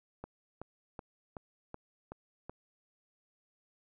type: click train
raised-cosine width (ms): 1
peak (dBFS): -28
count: 7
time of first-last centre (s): 0.24-2.496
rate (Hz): 2.66
effects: none